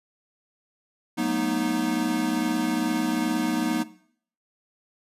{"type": "chord", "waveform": "square", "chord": "B dominant seventh", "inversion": "second", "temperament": "equal with one note detuned", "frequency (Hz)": [185, 220, 242.4, 311.1], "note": ["F#3", "A3", "B3", "D#4"], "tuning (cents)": [0, 0, -32, 0], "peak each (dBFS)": [-33, -33, -28, -28], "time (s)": [1.17, 3.84], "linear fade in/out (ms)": 20, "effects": ["noise-tail reverb RT60 0.6 s tail -18 dB re dry", "resampled to 32000 Hz"]}